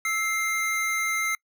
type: tone pair together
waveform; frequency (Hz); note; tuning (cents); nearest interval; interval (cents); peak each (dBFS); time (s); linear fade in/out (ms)
square; 1313 / 2102; E6 / C7; -7 / +7; minor sixth; 814; -31 / -26; 0.05-1.35; 2
effects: noise-tail reverb RT60 0.1 s tail -26 dB re dry